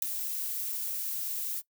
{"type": "noise with ADSR envelope", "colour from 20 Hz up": "violet", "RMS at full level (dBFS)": -22, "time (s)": [0.02, 1.62], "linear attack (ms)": 5, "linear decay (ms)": 4, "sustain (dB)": -12, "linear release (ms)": 35, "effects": ["noise-tail reverb RT60 0.1 s tail -19 dB re dry"]}